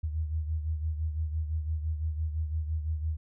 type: beating tone pair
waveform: sine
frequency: 77.78 / 83.68 Hz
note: D#2 / E2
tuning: 0 / +27 cents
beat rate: 5.9 Hz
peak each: -29 / -37 dBFS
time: 0.03-3.17 s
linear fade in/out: 10 ms
effects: none